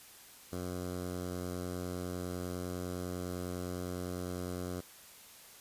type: tone with notch filter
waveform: 10% pulse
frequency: 89.9 Hz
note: F#2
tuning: 49 cents flat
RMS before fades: -39 dBFS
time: 0.52-4.81 s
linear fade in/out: 10 ms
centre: 2500 Hz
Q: 0.74
effects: white hiss -55 dBFS RMS until 5.6 s + resampled to 32000 Hz